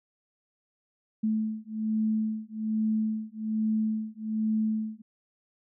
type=beating tone pair; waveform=sine; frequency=217.3 / 218.5 Hz; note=A3 / A3; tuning=-21 / -12 cents; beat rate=1.2 Hz; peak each=-29 dBFS; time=1.23-5.02 s; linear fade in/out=10 ms; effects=none

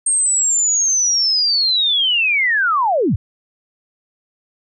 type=linear sweep; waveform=sine; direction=down; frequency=8620 to 65.41 Hz; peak=-13 dBFS; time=0.06-3.16 s; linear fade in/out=5 ms; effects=none

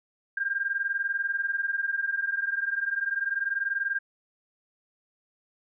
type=tone pair together; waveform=sine; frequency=1587 / 1607.3 Hz; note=G6 / G6; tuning=+21 / +43 cents; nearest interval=unison; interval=22 cents; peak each=-30 / -28 dBFS; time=0.37-3.99 s; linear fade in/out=5 ms; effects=none

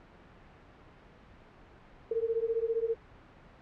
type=beating tone pair; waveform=sine; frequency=448.1 / 463.1 Hz; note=A4 / A#4; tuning=+32 / -11 cents; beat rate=15 Hz; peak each=-31 dBFS; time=2.11-2.95 s; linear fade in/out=5 ms; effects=pink hiss -55 dBFS RMS until 3.61 s + low-pass 2000 Hz 12 dB/octave

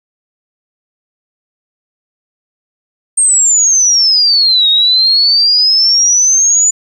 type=exponential two-way sweep; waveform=sine; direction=down then up; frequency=8660 to 3729 to 7030 Hz; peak=-6 dBFS; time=3.17-6.71 s; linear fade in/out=10 ms; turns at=4.69 s; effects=7-bit

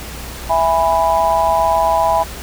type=chord; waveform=sine; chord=E major; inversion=none; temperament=just; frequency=659.3 / 824.1 / 988.9 Hz; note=E5 / G#5 / B5; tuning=0 / -14 / +2 cents; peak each=-16 dBFS; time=0.49-2.24 s; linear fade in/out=20 ms; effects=added 60 Hz sine -31 dBFS peak until 2.42 s + pink hiss -31 dBFS RMS until 2.42 s

